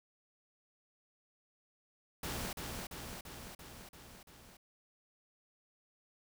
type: noise with echo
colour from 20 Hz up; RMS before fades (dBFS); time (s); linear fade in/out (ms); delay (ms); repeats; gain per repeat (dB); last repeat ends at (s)
pink; -40; 2.23-2.53; 5; 340; 6; -3; 4.57
effects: none